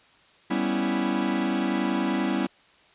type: chord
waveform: 45% pulse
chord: C# half-diminished seventh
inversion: second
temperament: equal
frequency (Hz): 196 / 246.9 / 277.2 / 329.6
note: G3 / B3 / C#4 / E4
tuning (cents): 0 / 0 / 0 / 0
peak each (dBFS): -29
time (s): 0.5-2.47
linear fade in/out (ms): 10
effects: white hiss -57 dBFS RMS until 2.94 s + resampled to 8000 Hz